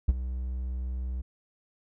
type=tone with ADSR envelope; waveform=triangle; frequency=63 Hz; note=B1; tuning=35 cents sharp; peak=-13 dBFS; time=0.08-1.22 s; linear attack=11 ms; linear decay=29 ms; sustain=-15 dB; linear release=13 ms; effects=none